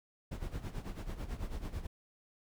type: noise with tremolo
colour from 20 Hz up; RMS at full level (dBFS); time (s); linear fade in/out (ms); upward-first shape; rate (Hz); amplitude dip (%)
brown; -37; 0.31-1.87; 10; sine; 9.1; 75
effects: none